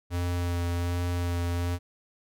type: tone with vibrato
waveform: square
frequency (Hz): 87.31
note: F2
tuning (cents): 0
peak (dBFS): -27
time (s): 0.1-1.79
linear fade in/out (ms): 50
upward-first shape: sine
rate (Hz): 1.3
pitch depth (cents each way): 14
effects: none